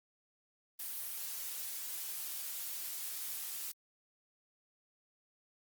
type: noise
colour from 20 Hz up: blue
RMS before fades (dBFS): -41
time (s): 0.79-3.72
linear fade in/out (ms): 10
effects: Opus 32 kbps